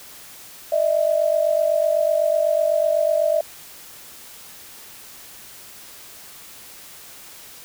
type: tone pair together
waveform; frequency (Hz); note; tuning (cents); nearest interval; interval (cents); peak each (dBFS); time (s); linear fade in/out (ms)
sine; 604 / 652; D5 / E5; +48 / -19; minor second; 133; -19; 0.72-3.41; 5
effects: white hiss -42 dBFS RMS until 7.64 s